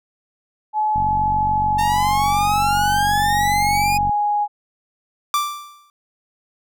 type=tone with pitch glide; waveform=sine; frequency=855 to 829.7 Hz; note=A5 to G#5; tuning=-50 to -2 cents; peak=-16 dBFS; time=0.73-4.48 s; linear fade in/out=50 ms; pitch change=-52 cents; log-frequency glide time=1.56-2.35 s
type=click train; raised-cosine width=5 ms; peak=-16 dBFS; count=148; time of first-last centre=0.96-4.094 s; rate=46.9 Hz
type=exponential sweep; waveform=sawtooth; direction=up; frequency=902 to 2489 Hz; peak=-18 dBFS; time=1.78-3.98 s; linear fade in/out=10 ms
type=tone with exponential decay; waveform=45% pulse; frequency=1174.7 Hz; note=D6; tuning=in tune; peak=-14 dBFS; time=5.34-5.9 s; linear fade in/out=1 ms; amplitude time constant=120 ms
effects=none